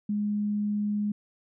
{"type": "tone", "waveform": "sine", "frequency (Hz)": 207.7, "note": "G#3", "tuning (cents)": 0, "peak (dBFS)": -25, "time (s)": [0.09, 1.12], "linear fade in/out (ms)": 5, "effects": []}